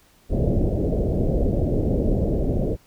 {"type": "low-pass noise", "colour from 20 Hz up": "pink", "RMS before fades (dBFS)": -21, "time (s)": [0.29, 2.77], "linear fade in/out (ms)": 50, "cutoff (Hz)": 610, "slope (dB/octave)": 48, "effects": ["pink hiss -57 dBFS RMS until 2.86 s"]}